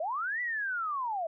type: linear two-way sweep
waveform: sine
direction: up then down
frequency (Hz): 587.3 to 1988 to 628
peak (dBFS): -30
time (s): 0-1.27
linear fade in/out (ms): 5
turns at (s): 0.41
effects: none